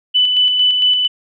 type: tone with tremolo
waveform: sine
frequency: 2992 Hz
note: F#7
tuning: 19 cents sharp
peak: -9 dBFS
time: 0.14-1.08 s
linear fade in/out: 20 ms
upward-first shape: square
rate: 4.4 Hz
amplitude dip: 35%
effects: none